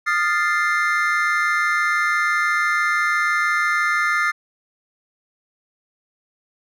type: chord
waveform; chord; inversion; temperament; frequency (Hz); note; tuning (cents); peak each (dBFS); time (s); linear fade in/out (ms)
triangle; F dominant seventh; third; equal with one note detuned; 1230.9 / 1396.9 / 1760 / 2093; Eb6 / F6 / A6 / C7; -19 / 0 / 0 / 0; -21; 0.06-4.32; 20
effects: none